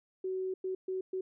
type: tone bursts at uneven times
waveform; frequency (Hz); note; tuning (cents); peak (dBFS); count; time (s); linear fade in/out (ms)
sine; 375.2; F#4; +24; -32; 4; 0.24-0.54 / 0.64-0.75 / 0.88-1.01 / 1.13-1.21; 5
effects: none